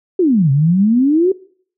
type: exponential two-way sweep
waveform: sine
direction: down then up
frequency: 390 to 132.5 to 390 Hz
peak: -9 dBFS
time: 0.19-1.32 s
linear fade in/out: 5 ms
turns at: 0.51 s
effects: noise-tail reverb RT60 0.5 s tail -20 dB re dry